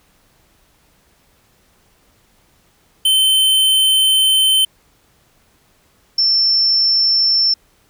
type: tone pair in turn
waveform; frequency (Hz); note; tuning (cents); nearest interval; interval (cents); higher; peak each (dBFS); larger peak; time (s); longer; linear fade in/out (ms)
square / sine; 3082 / 5374; G7 / E8; -30 / +33; minor seventh; 963; second; -11; neither; 3.05-4.65 / 6.18-7.54; first; 5
effects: pink hiss -56 dBFS RMS until 7.89 s